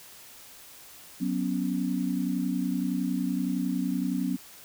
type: chord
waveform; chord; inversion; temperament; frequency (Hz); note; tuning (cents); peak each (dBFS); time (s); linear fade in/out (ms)
sine; F# suspended fourth; none; just; 185 / 246.7 / 277.5; F#3 / B3 / C#4; 0 / -2 / +2; -30; 1.2-4.37; 20
effects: white hiss -49 dBFS RMS until 4.64 s